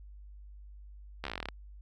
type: slowing click train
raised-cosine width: 0.3 ms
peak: -20 dBFS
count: 13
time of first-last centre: 1.24-1.487 s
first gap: 13 ms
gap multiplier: 1.08
effects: added 50 Hz sine -47 dBFS peak until 1.81 s